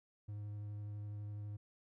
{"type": "tone with vibrato", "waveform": "triangle", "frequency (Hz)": 103.83, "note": "G#2", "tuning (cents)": 0, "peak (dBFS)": -40, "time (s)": [0.28, 1.57], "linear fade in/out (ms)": 10, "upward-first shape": "triangle", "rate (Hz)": 12, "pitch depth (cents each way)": 14, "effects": []}